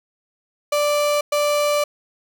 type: tone bursts at uneven times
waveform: 35% pulse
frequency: 587.3 Hz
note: D5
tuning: in tune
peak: -15 dBFS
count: 2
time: 0.72-1.21 / 1.32-1.84 s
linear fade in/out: 5 ms
effects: none